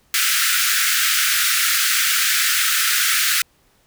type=high-pass noise; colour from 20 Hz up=pink; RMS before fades=-18 dBFS; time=0.14-3.42 s; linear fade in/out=2 ms; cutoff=1300 Hz; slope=96 dB/octave; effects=pink hiss -59 dBFS RMS until 3.86 s